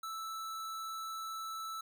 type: tone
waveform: square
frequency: 1317 Hz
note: E6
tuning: 2 cents flat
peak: -40 dBFS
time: 0.03-1.81 s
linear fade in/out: 5 ms
effects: none